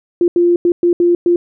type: tone bursts at uneven times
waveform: sine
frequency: 347.9 Hz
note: F4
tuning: 7 cents flat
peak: -8 dBFS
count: 6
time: 0.21-0.28 / 0.36-0.56 / 0.65-0.72 / 0.83-0.93 / 1-1.15 / 1.26-1.36 s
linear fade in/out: 2 ms
effects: none